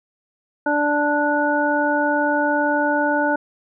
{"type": "harmonic tone", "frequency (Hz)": 293.7, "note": "D4", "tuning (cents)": 0, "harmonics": [1, 2, 3, 5], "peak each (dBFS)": [-22, -22, -22, -22], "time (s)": [0.66, 3.36], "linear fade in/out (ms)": 5, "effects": []}